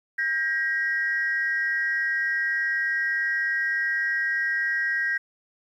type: tone pair together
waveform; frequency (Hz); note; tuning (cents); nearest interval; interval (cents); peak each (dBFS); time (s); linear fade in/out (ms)
sine; 1602 / 1898.3; G6 / A#6; +37 / +31; minor third; 294; -25 / -24; 0.18-5.18; 10
effects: tanh soft clip ceiling -16 dBFS + 10-bit